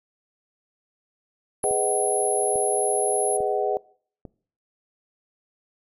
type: tone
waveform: sine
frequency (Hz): 10548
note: E9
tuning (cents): 0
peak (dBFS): -25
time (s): 1.63-3.37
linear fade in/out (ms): 5
type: chord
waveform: sine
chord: G# minor seventh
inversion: none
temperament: just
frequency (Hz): 415.3 / 498.4 / 623 / 747.5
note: G#4 / B4 / D#5 / F#5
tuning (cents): 0 / +16 / +2 / +17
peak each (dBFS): -25 / -28 / -28 / -26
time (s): 1.64-3.77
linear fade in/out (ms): 0
type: click train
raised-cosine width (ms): 2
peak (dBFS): -25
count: 4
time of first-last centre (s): 1.71-4.252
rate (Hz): 1.18
effects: noise-tail reverb RT60 0.5 s tail -22 dB re dry